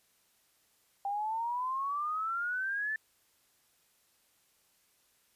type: exponential sweep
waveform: sine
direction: up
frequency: 789 to 1771 Hz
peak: -31 dBFS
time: 1.05-2.96 s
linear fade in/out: 2 ms
effects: white hiss -70 dBFS RMS until 5.35 s + resampled to 32000 Hz